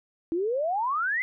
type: exponential sweep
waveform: sine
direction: up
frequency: 320 to 2086 Hz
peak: -24 dBFS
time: 0.32-1.22 s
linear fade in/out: 0 ms
effects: none